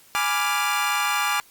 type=chord; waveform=25% pulse; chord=G# diminished seventh; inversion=none; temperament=equal; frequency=830.6 / 987.8 / 1174.7 / 1396.9 Hz; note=G#5 / B5 / D6 / F6; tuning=0 / 0 / 0 / 0 cents; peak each=-23 / -27 / -21 / -24 dBFS; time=0.15-1.4 s; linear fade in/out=0 ms; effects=white hiss -53 dBFS RMS until 1.5 s + Opus 48 kbps